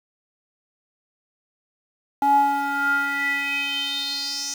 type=tone with band-pass filter sweep; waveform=square; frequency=280.8 Hz; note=C#4; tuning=22 cents sharp; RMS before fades=-23 dBFS; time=2.22-4.54 s; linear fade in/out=2 ms; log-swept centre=750 to 6100 Hz; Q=6.4; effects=7-bit